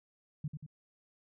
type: tone with echo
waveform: sine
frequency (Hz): 150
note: D3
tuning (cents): +37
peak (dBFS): -33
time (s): 0.44-0.48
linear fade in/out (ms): 5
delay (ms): 92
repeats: 2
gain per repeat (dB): -5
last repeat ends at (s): 0.664
effects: none